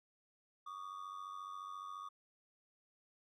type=ring-modulated tone; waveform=triangle; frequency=1174.7 Hz; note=D6; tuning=in tune; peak=-40 dBFS; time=0.66-2.09 s; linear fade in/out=10 ms; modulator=47.2 Hz; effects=none